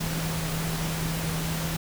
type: tone in noise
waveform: sine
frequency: 162 Hz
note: E3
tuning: 30 cents flat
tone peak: -29 dBFS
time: 0-1.77 s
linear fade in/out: 10 ms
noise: pink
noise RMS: -32 dBFS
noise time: 0-1.77 s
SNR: 0 dB
effects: none